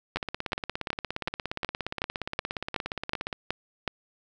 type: two click trains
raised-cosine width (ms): 0.3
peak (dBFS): -15 / -11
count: 55 / 11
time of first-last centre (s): 0.17-3.328 / 0.16-3.877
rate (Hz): 17.1 / 2.69
effects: none